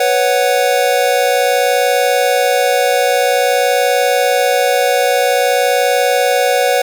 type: chord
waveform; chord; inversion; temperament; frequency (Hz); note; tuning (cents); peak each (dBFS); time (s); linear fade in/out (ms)
square; B suspended second; none; equal; 493.9 / 554.4 / 740; B4 / C#5 / F#5; 0 / 0 / 0; -16; 0-6.82; 5
effects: none